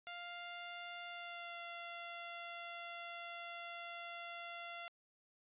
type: tone with pitch glide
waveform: 10% pulse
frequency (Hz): 698.5 to 687.7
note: F5 to F5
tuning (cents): 0 to -27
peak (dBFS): -37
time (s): 0.07-4.88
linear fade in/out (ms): 0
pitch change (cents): -27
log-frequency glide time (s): 1.07-1.6
effects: resampled to 8000 Hz